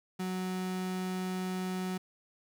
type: tone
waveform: 35% pulse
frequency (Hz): 185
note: F#3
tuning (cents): 0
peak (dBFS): -31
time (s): 0.19-1.98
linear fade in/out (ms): 10
effects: none